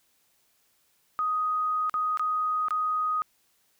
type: tone with dropouts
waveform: sine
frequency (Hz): 1249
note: D#6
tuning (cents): +6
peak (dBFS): -24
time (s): 1.19-3.22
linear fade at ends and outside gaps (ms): 0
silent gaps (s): 1.896-1.941 / 2.173-2.195 / 2.684-2.707
effects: white hiss -68 dBFS RMS until 3.79 s